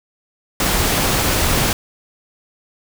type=noise; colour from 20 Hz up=pink; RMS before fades=-17 dBFS; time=0.6-1.73 s; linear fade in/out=2 ms; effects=none